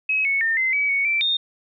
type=tone with pitch steps; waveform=sine; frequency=2556 / 2209 / 1813 / 2064 / 2279 / 2225 / 2338 / 3665 Hz; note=D#7 / C#7 / A#6 / C7 / C#7 / C#7 / D7 / A#7; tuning=+46 / -7 / -49 / -24 / +47 / +6 / -8 / -30 cents; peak=-18 dBFS; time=0.09-1.37 s; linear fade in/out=5 ms; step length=160 ms; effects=none